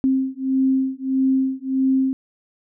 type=beating tone pair; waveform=sine; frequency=263.8 / 265.4 Hz; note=C4 / C4; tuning=+14 / +25 cents; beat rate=1.6 Hz; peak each=-20 dBFS; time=0.04-2.13 s; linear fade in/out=0 ms; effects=none